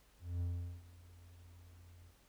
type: tone with ADSR envelope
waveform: triangle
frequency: 87.31 Hz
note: F2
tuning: in tune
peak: -32 dBFS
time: 0.2-2.14 s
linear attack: 210 ms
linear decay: 410 ms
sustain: -22 dB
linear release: 69 ms
effects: added 50 Hz sine -69 dBFS peak until 2.28 s + pink hiss -69 dBFS RMS until 2.28 s